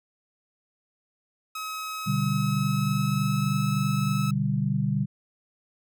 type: tone with pitch glide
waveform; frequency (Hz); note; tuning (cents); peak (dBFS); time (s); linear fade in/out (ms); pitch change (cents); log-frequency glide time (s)
sawtooth; 1277 to 1298.6; D#6 to E6; +45 to -26; -28; 1.55-4.31; 5; +29; 1.93-3.6
type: chord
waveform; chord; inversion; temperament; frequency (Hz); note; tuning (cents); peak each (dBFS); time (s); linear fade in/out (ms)
sine; G major; first; equal; 123.47 / 146.83 / 196; B2 / D3 / G3; 0 / 0 / 0; -28 / -26 / -27; 2.06-5.06; 20
effects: none